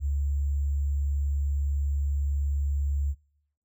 sine tone with sample-and-hold, 70.8 Hz, C#2, 37 cents sharp, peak -24 dBFS, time 0-3.15 s, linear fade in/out 50 ms, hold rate 7350 Hz, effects noise-tail reverb RT60 0.8 s tail -24 dB re dry

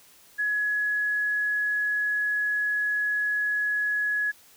sine tone, 1685 Hz, G#6, 25 cents sharp, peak -23 dBFS, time 0.38-4.32 s, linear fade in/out 20 ms, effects white hiss -55 dBFS RMS until 4.56 s

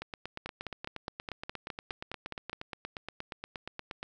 two click trains, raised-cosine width 0.3 ms, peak -21 / -22 dBFS, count 11 / 35, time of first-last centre 0.46-2.53 / 0.02-4.029 s, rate 4.83 / 8.48 Hz, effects none

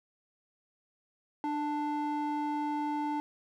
triangle ring-modulated tone, 590 Hz, D5, 8 cents sharp, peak -25 dBFS, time 1.44-3.2 s, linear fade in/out 0 ms, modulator 292 Hz, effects none

